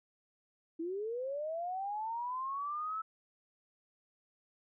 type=linear sweep; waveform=sine; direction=up; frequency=317.4 to 1318.5 Hz; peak=-35 dBFS; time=0.79-3.02 s; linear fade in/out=10 ms; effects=none